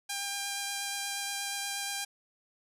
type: tone with vibrato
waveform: 5% pulse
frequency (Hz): 800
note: G5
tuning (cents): +35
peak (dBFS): -21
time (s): 0.09-2.05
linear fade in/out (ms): 10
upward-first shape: triangle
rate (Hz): 8.4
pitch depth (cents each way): 12
effects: none